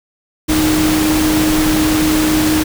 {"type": "tone in noise", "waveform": "sine", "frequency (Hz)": 310, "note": "D#4", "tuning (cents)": -6, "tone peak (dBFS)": -12, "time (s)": [0.48, 2.64], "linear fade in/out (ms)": 20, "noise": "pink", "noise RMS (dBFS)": -18, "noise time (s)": [0.48, 2.64], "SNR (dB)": 3, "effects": []}